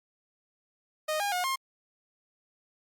sawtooth tone with pitch steps, 619 / 811 / 721 / 1065 Hz, D#5 / G#5 / F#5 / C6, -9 / -41 / -45 / +30 cents, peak -24 dBFS, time 1.08-1.56 s, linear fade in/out 10 ms, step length 120 ms, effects Opus 48 kbps

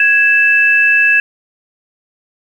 sine tone pair together, 1661.2 / 2637 Hz, G#6 / E7, 0 / 0 cents, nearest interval minor sixth, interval 800 cents, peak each -10 dBFS, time 0-1.2 s, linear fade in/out 2 ms, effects 7-bit

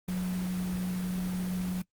sine tone in noise, 182.4 Hz, F#3, 24 cents flat, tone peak -29 dBFS, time 0.08-1.82 s, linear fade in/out 5 ms, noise pink, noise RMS -42 dBFS, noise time 0.08-1.82 s, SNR +10 dB, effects noise-tail reverb RT60 0.1 s tail -24 dB re dry + Opus 24 kbps

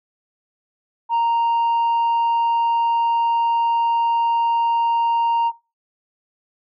sine tone, 930 Hz, A#5, 4 cents flat, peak -13 dBFS, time 1.09-5.52 s, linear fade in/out 50 ms, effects noise-tail reverb RT60 0.3 s tail -22 dB re dry + tanh soft clip ceiling -15 dBFS

